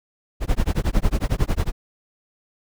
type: noise with tremolo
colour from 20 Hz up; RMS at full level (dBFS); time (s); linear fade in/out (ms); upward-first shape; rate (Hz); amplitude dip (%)
brown; -17; 0.4-1.72; 50; sine; 11; 100
effects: none